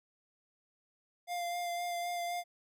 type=tone with vibrato; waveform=square; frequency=698.5 Hz; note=F5; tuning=in tune; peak=-35 dBFS; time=1.27-2.44 s; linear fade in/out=50 ms; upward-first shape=sine; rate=3.9 Hz; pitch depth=17 cents each way; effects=none